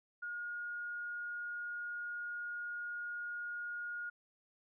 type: tone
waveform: sine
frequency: 1432 Hz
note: F6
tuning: 43 cents sharp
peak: -39 dBFS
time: 0.22-4.1 s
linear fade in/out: 10 ms
effects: none